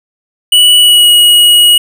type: tone with pitch glide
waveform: square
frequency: 2947 to 2903 Hz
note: F#7 to F#7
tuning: -8 to -34 cents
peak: -3 dBFS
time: 0.52-1.78 s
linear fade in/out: 5 ms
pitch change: -26 cents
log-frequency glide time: 0.79-1.09 s
effects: none